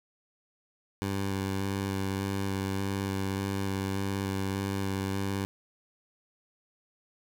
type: tone with vibrato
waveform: 15% pulse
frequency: 97.5 Hz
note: G2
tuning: 9 cents flat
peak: -23 dBFS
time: 1.02-5.45 s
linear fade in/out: 0 ms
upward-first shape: square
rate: 1.7 Hz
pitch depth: 13 cents each way
effects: none